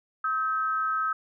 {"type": "tone pair together", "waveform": "sine", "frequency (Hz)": [1282, 1556.8], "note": ["E6", "G6"], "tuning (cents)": [-49, -12], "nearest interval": "minor third", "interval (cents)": 337, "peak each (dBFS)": [-25, -32], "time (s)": [0.24, 1.13], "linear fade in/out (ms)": 5, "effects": []}